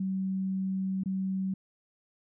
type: tone with dropouts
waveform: sine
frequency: 190.4 Hz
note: F#3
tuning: 50 cents sharp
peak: -28 dBFS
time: 0-1.54 s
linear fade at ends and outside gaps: 5 ms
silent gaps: 1.036-1.058 s
effects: none